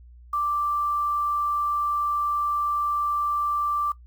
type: tone with quantisation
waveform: sine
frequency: 1174.7 Hz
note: D6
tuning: in tune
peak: -22 dBFS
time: 0.33-3.92 s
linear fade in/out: 5 ms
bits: 8
effects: noise-tail reverb RT60 0.1 s tail -17 dB re dry + added 60 Hz sine -45 dBFS peak until 4.06 s